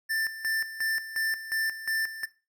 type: tone with tremolo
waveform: square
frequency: 1778 Hz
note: A6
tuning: 18 cents sharp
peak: -27 dBFS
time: 0.09-2.26 s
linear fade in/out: 20 ms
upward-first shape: square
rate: 2.8 Hz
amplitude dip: 75%
effects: noise-tail reverb RT60 0.3 s tail -18 dB re dry